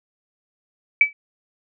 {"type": "tone with exponential decay", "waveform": "sine", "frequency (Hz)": 2300, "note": "D7", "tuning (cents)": -37, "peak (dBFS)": -6, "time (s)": [1.01, 1.13], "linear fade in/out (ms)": 2, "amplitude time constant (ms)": 24, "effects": []}